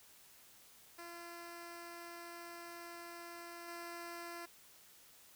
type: tone with level steps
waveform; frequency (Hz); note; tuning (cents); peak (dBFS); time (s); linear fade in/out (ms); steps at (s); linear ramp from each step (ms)
10% pulse; 342.5; F4; -34; -40 / -37; 0.98-4.46; 10; 3.68; 2
effects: white hiss -62 dBFS RMS until 5.35 s